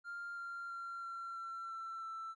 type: tone with pitch steps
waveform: triangle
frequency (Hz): 1396.9 / 1385.6 / 1374.5 / 1363.4 / 1352.4 / 1341.5 / 1330.7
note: F6 / F6 / F6 / F6 / E6 / E6 / E6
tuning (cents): 0 / -14 / -28 / -42 / +44 / +30 / +16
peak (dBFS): -39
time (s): 0.04-2.35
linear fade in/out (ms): 50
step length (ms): 330
effects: tanh soft clip ceiling -38 dBFS + resampled to 24000 Hz